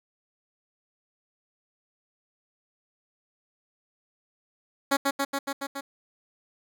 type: tone with echo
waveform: 10% pulse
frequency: 277.2 Hz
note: C#4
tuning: in tune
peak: -12 dBFS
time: 4.91-4.97 s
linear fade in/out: 10 ms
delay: 140 ms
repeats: 6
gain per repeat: -2 dB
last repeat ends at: 5.81 s
effects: none